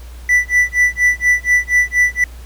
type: tone with tremolo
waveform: triangle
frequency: 1975.5 Hz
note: B6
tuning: in tune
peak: -6 dBFS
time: 0.29-2.24 s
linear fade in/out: 2 ms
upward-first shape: sine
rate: 4.2 Hz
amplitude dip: 100%
effects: added 60 Hz sine -31 dBFS peak until 2.45 s + pink hiss -44 dBFS RMS until 2.45 s